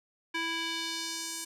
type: tone with band-pass filter sweep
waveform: square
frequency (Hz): 329.6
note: E4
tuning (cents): 0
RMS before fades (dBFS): -35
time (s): 0.34-1.45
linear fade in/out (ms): 10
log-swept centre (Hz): 2200 to 8300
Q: 1.4
effects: none